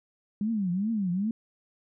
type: tone with vibrato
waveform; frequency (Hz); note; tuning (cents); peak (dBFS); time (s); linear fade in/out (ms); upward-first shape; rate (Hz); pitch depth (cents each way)
sine; 199.7; G3; +32; -25; 0.41-1.31; 2; triangle; 2.5; 270
effects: none